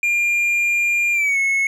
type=tone with pitch glide; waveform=triangle; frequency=2400 to 2188 Hz; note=D7 to C#7; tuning=+37 to -23 cents; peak=-14 dBFS; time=0.03-1.67 s; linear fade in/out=2 ms; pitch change=-160 cents; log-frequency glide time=1.13-1.38 s; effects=none